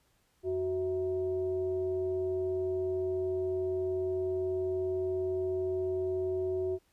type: tone with frequency modulation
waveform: sine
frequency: 371.6 Hz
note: F#4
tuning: 7 cents sharp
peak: -29 dBFS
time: 0.43-6.79 s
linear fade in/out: 50 ms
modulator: 283 Hz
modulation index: 0.46
effects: pink hiss -71 dBFS RMS until 6.92 s + resampled to 32000 Hz